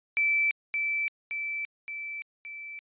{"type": "tone with echo", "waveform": "sine", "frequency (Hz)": 2323, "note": "D7", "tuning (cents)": -20, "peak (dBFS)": -22, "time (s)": [0.17, 0.51], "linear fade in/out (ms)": 0, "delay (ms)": 570, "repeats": 4, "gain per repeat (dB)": -4, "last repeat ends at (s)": 2.79, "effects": ["resampled to 8000 Hz"]}